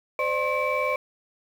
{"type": "tone cluster", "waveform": "sine", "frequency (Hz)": [516, 596, 1067, 2310], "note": ["C5", "D5", "C6", "D7"], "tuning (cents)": [-24, 25, 34, -29], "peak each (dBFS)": -27, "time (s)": [0.19, 0.96], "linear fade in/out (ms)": 2, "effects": ["tanh soft clip ceiling -16 dBFS", "8-bit"]}